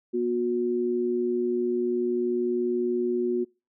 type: tone pair together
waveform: sine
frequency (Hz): 241.8 / 362.3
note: B3 / F#4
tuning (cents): -36 / -36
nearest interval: perfect fifth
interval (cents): 700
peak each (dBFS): -29 / -24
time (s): 0.13-3.45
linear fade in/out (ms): 20
effects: noise-tail reverb RT60 0.3 s tail -26 dB re dry